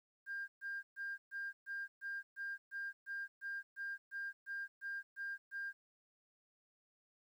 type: tone bursts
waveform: sine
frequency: 1600 Hz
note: G6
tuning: 35 cents sharp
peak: -39 dBFS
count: 16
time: 0.26-5.73 s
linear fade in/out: 50 ms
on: 220 ms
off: 130 ms
effects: tanh soft clip ceiling -36 dBFS + 12-bit